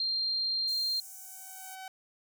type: tone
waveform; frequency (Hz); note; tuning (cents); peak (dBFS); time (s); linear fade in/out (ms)
sine; 4186; C8; 0; -28; 0-1; 2
type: tone with exponential growth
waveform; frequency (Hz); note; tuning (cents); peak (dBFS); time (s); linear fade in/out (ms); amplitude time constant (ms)
sawtooth; 759; F#5; +44; -36; 0.63-1.88; 2; 270
type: high-pass noise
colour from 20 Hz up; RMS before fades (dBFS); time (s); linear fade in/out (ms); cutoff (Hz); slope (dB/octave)
pink; -47; 0.67-1.76; 20; 6100; 48
effects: none